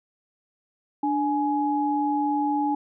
sine tone pair together, 293.8 / 838.2 Hz, D4 / G#5, +1 / +16 cents, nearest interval octave + tritone, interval 1815 cents, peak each -24 dBFS, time 1.03-2.75 s, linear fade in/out 5 ms, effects none

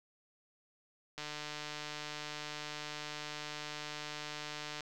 click train, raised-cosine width 0.2 ms, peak -24 dBFS, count 545, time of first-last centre 1.18-4.807 s, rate 150 Hz, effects none

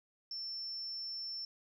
sine tone, 5380 Hz, E8, 34 cents sharp, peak -39 dBFS, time 0.31-1.45 s, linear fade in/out 2 ms, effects 12-bit

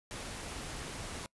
pink noise, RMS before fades -42 dBFS, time 0.11-1.26 s, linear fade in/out 0 ms, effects noise-tail reverb RT60 0.1 s tail -24 dB re dry + resampled to 24000 Hz

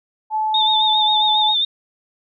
sine tone with pitch glide, 866 to 854.6 Hz, A5 to G#5, -28 to +49 cents, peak -17 dBFS, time 0.3-1.55 s, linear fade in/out 50 ms, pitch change -23 cents, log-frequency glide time 0.82-1.04 s
sine tone with vibrato, 3623 Hz, A7, 50 cents sharp, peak -15 dBFS, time 0.54-1.65 s, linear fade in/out 5 ms, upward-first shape sine, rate 7.4 Hz, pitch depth 56 cents each way
effects none

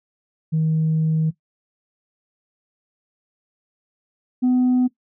sine tone pair in turn, 158.4 / 251.4 Hz, D#3 / B3, +31 / +31 cents, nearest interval minor sixth, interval 800 cents, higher second, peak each -15 / -12 dBFS, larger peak second, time 0.52-1.31 / 4.42-4.88 s, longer first, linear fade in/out 20 ms, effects noise-tail reverb RT60 0.1 s tail -17 dB re dry + tanh soft clip ceiling -13 dBFS

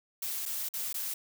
blue noise with dropouts, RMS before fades -35 dBFS, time 0.22-1.14 s, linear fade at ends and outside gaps 5 ms, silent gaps 0.455-0.459 / 0.688-0.737 / 0.929-0.942 s, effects none

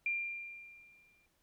sine tone with exponential decay, 2386 Hz, D7, 27 cents sharp, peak -30 dBFS, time 0.06-1.26 s, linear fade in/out 2 ms, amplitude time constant 260 ms, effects pink hiss -75 dBFS RMS until 1.42 s

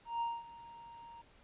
triangle tone with ADSR envelope, 932.3 Hz, A#5, in tune, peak -30 dBFS, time 0.05-1.22 s, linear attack 160 ms, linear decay 220 ms, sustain -18 dB, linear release 12 ms, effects pink hiss -64 dBFS RMS until 1.43 s + resampled to 8000 Hz

